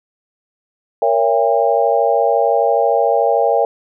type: chord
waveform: sine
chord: A# diminished seventh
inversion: none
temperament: just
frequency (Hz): 466.2 / 559.4 / 671.3 / 805.5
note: A#4 / C#5 / E5 / G5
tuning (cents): 0 / +16 / +31 / +47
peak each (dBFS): -17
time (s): 1.02-3.65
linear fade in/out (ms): 2
effects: none